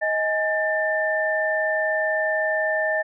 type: tone cluster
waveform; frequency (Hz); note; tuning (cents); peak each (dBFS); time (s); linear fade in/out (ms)
sine; 629 / 829 / 1784; D#5 / G#5 / A6; +19 / -3 / +23; -23 / -31 / -23; 0.01-3.03; 20
effects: none